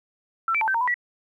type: tone with pitch steps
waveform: sine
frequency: 1341 / 2329 / 882 / 1551 / 922 / 996 / 1943 Hz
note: E6 / D7 / A5 / G6 / A#5 / B5 / B6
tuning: +29 / -15 / +4 / -19 / -19 / +14 / -29 cents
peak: -20 dBFS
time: 0.48-0.942 s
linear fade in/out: 2 ms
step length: 66 ms
effects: 10-bit